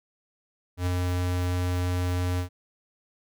square tone with ADSR envelope, 89.7 Hz, F2, 47 cents sharp, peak -23 dBFS, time 0.77-2.49 s, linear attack 96 ms, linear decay 8 ms, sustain -2 dB, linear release 100 ms, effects none

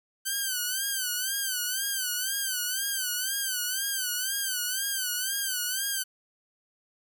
5% pulse tone with vibrato, 1536 Hz, G6, 36 cents flat, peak -17 dBFS, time 0.25-6.04 s, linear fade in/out 20 ms, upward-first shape sine, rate 2 Hz, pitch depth 100 cents each way, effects none

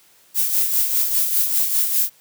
violet noise with tremolo, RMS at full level -17 dBFS, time 0.34-2.1 s, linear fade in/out 50 ms, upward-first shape sine, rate 5 Hz, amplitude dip 50%, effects white hiss -54 dBFS RMS until 2.2 s + high-pass 80 Hz 12 dB/octave

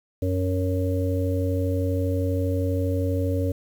harmonic tone, 92.5 Hz, F#2, in tune, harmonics 1 / 3 / 5 / 6, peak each -23 / -28 / -30 / -31 dBFS, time 0.22-3.52 s, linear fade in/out 5 ms, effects 8-bit

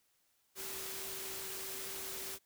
sine tone in noise, 384.7 Hz, G4, 33 cents flat, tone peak -51 dBFS, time 0.55-2.39 s, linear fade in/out 50 ms, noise white, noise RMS -43 dBFS, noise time 0.55-2.39 s, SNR -11 dB, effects white hiss -75 dBFS RMS until 2.45 s

